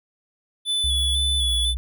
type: tone with vibrato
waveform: square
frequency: 3459 Hz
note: A7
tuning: 30 cents flat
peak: -21 dBFS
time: 0.65-1.75 s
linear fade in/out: 50 ms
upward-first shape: square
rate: 2 Hz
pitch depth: 20 cents each way
type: tone with pitch glide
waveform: sine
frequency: 68.3 to 60.85 Hz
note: C#2 to B1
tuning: -25 to -25 cents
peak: -23 dBFS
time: 0.84-1.77 s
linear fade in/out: 0 ms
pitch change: -200 cents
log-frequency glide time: 1.39-1.55 s
effects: none